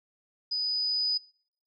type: tone with level ramp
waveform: sine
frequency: 4978 Hz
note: D#8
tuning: in tune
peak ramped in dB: -27 to -24 dBFS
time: 0.51-1.18 s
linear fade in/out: 10 ms
effects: noise-tail reverb RT60 0.6 s tail -25 dB re dry